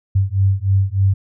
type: beating tone pair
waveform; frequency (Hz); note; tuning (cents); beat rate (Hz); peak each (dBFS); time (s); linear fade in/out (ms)
sine; 95.6 / 98.9; G2 / G2; -43 / +16; 3.3; -16 / -16; 0.15-1.14; 10
effects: none